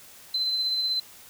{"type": "tone with tremolo", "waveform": "sine", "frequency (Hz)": 4063, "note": "B7", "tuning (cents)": 48, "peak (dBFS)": -22, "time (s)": [0.34, 1], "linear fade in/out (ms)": 5, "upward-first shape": "triangle", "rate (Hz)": 16, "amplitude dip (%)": 35, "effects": ["white hiss -49 dBFS RMS until 1.29 s"]}